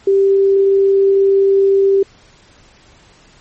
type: tone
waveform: sine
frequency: 392 Hz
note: G4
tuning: in tune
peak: -8 dBFS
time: 0.07-2.03 s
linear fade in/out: 5 ms
effects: pink hiss -47 dBFS RMS until 3.4 s + MP3 32 kbps